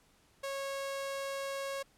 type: tone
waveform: sawtooth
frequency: 549 Hz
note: C#5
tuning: 17 cents flat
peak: -32 dBFS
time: 0.43-1.83 s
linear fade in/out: 10 ms
effects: pink hiss -67 dBFS RMS until 1.97 s + low-pass 12000 Hz 12 dB/octave